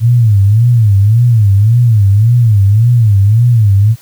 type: tone with vibrato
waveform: sine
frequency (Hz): 109.3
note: A2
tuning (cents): -11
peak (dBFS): -4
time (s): 0-3.96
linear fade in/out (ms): 50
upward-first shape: sine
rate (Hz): 1.8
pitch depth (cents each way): 190
effects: white hiss -42 dBFS RMS until 4.01 s